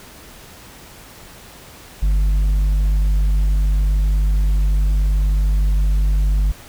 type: tone with tanh clipping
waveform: sine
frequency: 49.61 Hz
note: G1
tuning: 21 cents sharp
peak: -14 dBFS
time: 2.02-6.52 s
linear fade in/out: 10 ms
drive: 5 dB
effects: pink hiss -41 dBFS RMS until 6.68 s